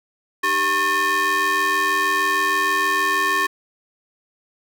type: ring-modulated tone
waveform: square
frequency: 349.2 Hz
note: F4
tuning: in tune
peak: -15 dBFS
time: 0.43-3.47 s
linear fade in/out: 10 ms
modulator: 1440 Hz
effects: none